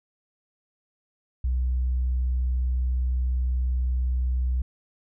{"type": "tone", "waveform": "sine", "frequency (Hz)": 62.8, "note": "B1", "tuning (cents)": 30, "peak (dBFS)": -20, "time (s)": [1.44, 4.62], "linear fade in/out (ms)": 5, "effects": ["tanh soft clip ceiling -19 dBFS"]}